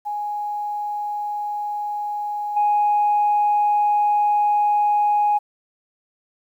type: tone with level steps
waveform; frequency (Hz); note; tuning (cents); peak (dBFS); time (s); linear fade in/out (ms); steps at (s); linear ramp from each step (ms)
sine; 831; G#5; +1; -23 / -14; 0.05-5.39; 20; 2.56; 10
effects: tanh soft clip ceiling -11 dBFS + 9-bit